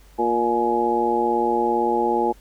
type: harmonic tone with a mistuned harmonic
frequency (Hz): 117.6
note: A#2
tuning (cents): +16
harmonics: 2 / 3 / 4 / 5 / 6 / 7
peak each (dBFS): -28 / -23 / -25 / -32 / -31 / -21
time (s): 0.18-2.33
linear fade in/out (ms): 20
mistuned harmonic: 7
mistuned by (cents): +36
effects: added 49 Hz sine -47 dBFS peak until 2.4 s + pink hiss -55 dBFS RMS until 2.4 s